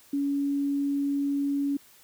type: tone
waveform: sine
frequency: 281.7 Hz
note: C#4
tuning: 28 cents sharp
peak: -24 dBFS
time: 0.13-1.77 s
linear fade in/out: 5 ms
effects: white hiss -56 dBFS RMS until 2.03 s

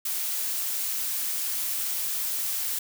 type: noise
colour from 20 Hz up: blue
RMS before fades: -29 dBFS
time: 0.05-2.79 s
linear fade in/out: 5 ms
effects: none

